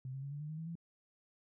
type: tone with pitch steps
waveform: sine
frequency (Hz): 130.1 / 134.92 / 139.92 / 145.11 / 150.49 / 156.06 / 161.85 / 167.84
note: C3 / C#3 / C#3 / D3 / D3 / D#3 / E3 / E3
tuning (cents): -9 / -46 / +17 / -20 / +43 / +6 / -31 / +31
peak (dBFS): -40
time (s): 0.05-0.754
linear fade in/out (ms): 2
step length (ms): 88
effects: none